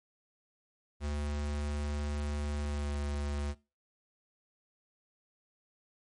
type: tone with pitch glide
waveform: square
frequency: 73.42 to 72.37 Hz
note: D2 to D2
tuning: 0 to -25 cents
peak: -33 dBFS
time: 1-3.55 s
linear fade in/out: 50 ms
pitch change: -25 cents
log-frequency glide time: 2.61-2.94 s
effects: noise-tail reverb RT60 0.3 s tail -21 dB re dry + MP3 48 kbps